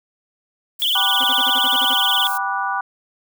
violet noise, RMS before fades -29 dBFS, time 0.79-2.38 s, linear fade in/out 10 ms
sine tone with vibrato, 3231 Hz, G#7, 48 cents flat, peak -16 dBFS, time 0.82-2.27 s, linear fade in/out 0 ms, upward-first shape triangle, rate 19 Hz, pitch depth 190 cents each way
sine chord, G major seventh, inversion none, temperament just, 784 / 980 / 1176 / 1470 Hz, G5 / B5 / D6 / F#6, 0 / -14 / +2 / -12 cents, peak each -25 dBFS, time 0.95-2.81 s, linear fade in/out 5 ms
30% pulse tone bursts, 261.6 Hz, C4, in tune, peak -26 dBFS, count 9, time 1.2-1.941 s, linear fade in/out 10 ms, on 45 ms, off 42 ms
effects none

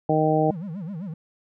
harmonic tone, 155.56 Hz, D#3, in tune, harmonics 1 / 2 / 3 / 4 / 5, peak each -24 / -24 / -24 / -24 / -24 dBFS, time 0.09-0.51 s, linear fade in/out 5 ms
triangle tone with vibrato, 179.4 Hz, F3, 47 cents sharp, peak -28 dBFS, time 0.49-1.14 s, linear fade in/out 5 ms, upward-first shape sine, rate 7.7 Hz, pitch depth 260 cents each way
effects none

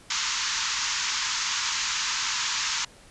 white band-pass noise, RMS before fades -28 dBFS, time 0.1-2.85 s, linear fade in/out 5 ms, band 890 to 7100 Hz, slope 96 dB/octave, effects pink hiss -52 dBFS RMS until 3.1 s + resampled to 24000 Hz

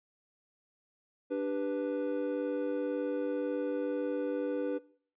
triangle chord, G major, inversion second, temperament equal, 293.7 / 392 / 493.9 Hz, D4 / G4 / B4, 0 / 0 / 0 cents, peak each -32 / -37 / -31 dBFS, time 1.3-4.79 s, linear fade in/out 20 ms, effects noise-tail reverb RT60 0.5 s tail -20 dB re dry + resampled to 8000 Hz

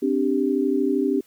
sine chord, C suspended second, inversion none, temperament just, 261.6 / 294.3 / 392.4 Hz, C4 / D4 / G4, 0 / +4 / +2 cents, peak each -23 dBFS, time 0.02-1.21 s, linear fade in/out 10 ms, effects white hiss -59 dBFS RMS until 1.26 s

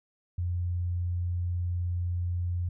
sine tone, 88.1 Hz, F2, 16 cents sharp, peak -27 dBFS, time 0.38-2.69 s, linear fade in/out 5 ms, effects none

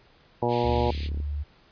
harmonic tone, 120 Hz, B2, 49 cents flat, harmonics 1 / 2 / 3 / 4 / 5 / 6 / 7 / 8, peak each -30 / -31 / -29 / -28 / -31 / -34 / -29 / -34 dBFS, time 0.42-0.91 s, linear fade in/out 5 ms
white band-pass noise, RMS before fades -42 dBFS, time 0.48-1.1 s, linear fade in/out 50 ms, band 2000 to 4600 Hz, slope 48 dB/octave
click train, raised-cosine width 3 ms, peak -27 dBFS, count 21, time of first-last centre 0.64-1.202 s, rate 35.6 Hz
sine tone with pitch glide, 73.42 to 73 Hz, D2 to D2, 0 to -10 cents, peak -27 dBFS, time 0.64-1.44 s, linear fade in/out 20 ms, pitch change -10 cents, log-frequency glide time 0.92-1.27 s
effects pink hiss -58 dBFS RMS until 1.71 s + resampled to 11025 Hz

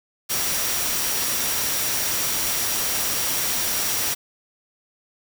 sine tone in noise, 5700 Hz, F8, 34 cents sharp, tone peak -31 dBFS, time 0.29-4.15 s, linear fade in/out 20 ms, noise white, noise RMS -24 dBFS, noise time 0.29-4.15 s, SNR -10 dB, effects none

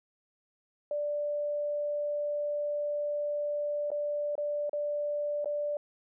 sine tone with dropouts, 587.3 Hz, D5, in tune, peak -29 dBFS, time 0.91-5.77 s, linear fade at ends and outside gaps 2 ms, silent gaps 3.904-3.916 / 4.354-4.379 / 4.695-4.731 / 5.445-5.457 s, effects none

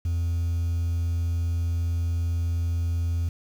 sine tone, 84.7 Hz, E2, 48 cents sharp, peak -20 dBFS, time 0.05-3.29 s, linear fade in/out 5 ms, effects tanh soft clip ceiling -22 dBFS + 8-bit

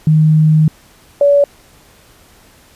sine tone pair in turn, 155.56 / 570.3 Hz, D#3 / C#5, 0 / +49 cents, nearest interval octave + minor seventh, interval 2249 cents, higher second, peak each -6 dBFS, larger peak neither, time 0.07-0.68 / 1.21-1.44 s, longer first, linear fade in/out 2 ms, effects pink hiss -46 dBFS RMS until 2.75 s + resampled to 32000 Hz

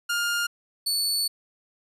sawtooth tone pair in turn, 1410 / 4457 Hz, F6 / C#8, +16 / +9 cents, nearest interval octave + minor sixth, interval 1993 cents, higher second, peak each -20 dBFS, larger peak neither, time 0.09-0.47 / 0.86-1.28 s, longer second, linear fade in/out 10 ms, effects resampled to 32000 Hz

